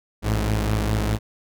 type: tone pair together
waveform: sawtooth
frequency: 55.49 / 106.1 Hz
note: A1 / G#2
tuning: +15 / +38 cents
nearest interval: major seventh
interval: 1123 cents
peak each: -19 dBFS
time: 0.22-1.19 s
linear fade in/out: 50 ms
effects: none